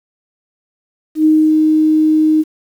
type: tone with ADSR envelope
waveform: sine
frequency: 311.1 Hz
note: D#4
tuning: in tune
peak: -6 dBFS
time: 1.15-2.44 s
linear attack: 100 ms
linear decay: 260 ms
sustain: -2 dB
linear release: 36 ms
effects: 7-bit